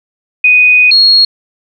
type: tone pair in turn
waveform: sine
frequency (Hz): 2489 / 4299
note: D#7 / C8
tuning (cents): 0 / +46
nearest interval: major sixth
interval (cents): 946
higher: second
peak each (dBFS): -3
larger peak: neither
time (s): 0.44-0.91 / 0.91-1.25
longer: first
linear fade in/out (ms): 5
effects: none